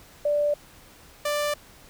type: tone pair in turn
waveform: sine / sawtooth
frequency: 587.3 / 589.4 Hz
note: D5 / D5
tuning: 0 / +6 cents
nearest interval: unison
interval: 6 cents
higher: second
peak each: -20 dBFS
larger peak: neither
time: 0.25-0.54 / 1.25-1.54 s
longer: neither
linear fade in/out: 5 ms
effects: pink hiss -51 dBFS RMS until 1.89 s